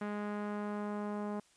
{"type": "tone with low-pass filter sweep", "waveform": "sawtooth", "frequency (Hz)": 207.4, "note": "G#3", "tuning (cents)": -2, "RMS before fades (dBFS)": -38, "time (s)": [0.01, 1.4], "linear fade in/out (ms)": 5, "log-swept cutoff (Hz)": [1700, 1000], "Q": 1.3, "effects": ["white hiss -67 dBFS RMS until 1.56 s", "resampled to 22050 Hz"]}